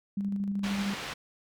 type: tone with tremolo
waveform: sine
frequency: 199.4 Hz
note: G3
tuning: 30 cents sharp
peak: -27 dBFS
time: 0.17-0.94 s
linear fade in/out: 5 ms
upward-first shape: square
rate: 13 Hz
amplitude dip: 30%
type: low-pass noise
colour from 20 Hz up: white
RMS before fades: -38 dBFS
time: 0.63-1.14 s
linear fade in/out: 10 ms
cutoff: 3200 Hz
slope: 12 dB/octave
effects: none